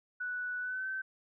sine tone with pitch glide, 1480 to 1540.2 Hz, F#6 to G6, 0 to -31 cents, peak -34 dBFS, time 0.2-1.02 s, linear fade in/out 10 ms, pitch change +69 cents, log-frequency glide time 0.6-0.88 s, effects none

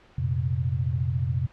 sine chord, F suspended fourth, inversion none, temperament equal with one note detuned, 89.04 / 116.54 / 130.81 Hz, F2 / Bb2 / C3, +34 / 0 / 0 cents, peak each -28 / -29 / -26 dBFS, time 0.18-1.47 s, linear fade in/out 5 ms, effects pink hiss -55 dBFS RMS until 1.52 s + low-pass 3000 Hz 12 dB/octave

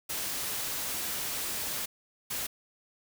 white noise bursts at uneven times, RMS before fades -34 dBFS, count 2, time 0.09-1.86 / 2.3-2.47 s, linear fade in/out 10 ms, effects none

